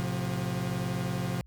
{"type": "chord", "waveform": "40% pulse", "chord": "F major", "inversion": "first", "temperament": "equal with one note detuned", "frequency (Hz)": [110, 130.81, 178.39], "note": ["A2", "C3", "F3"], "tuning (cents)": [0, 0, 37], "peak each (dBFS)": [-36, -32, -32], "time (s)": [0, 1.41], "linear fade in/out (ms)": 0, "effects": ["added 60 Hz sine -51 dBFS peak until 1.46 s"]}